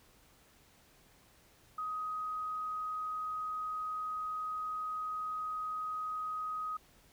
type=tone; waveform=sine; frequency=1256 Hz; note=D#6; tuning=16 cents sharp; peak=-35 dBFS; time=1.78-6.77 s; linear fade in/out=5 ms; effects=pink hiss -64 dBFS RMS until 7.12 s